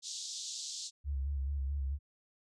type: band-pass noise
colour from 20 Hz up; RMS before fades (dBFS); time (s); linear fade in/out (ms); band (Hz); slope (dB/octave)
white; -42; 0.02-0.91; 50; 3500 to 7500; 48
type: tone with vibrato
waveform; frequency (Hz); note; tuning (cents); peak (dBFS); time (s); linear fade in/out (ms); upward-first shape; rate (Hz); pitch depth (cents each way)
sine; 69.3; C#2; 0; -32; 1.04-1.99; 50; square; 4.6; 48
effects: none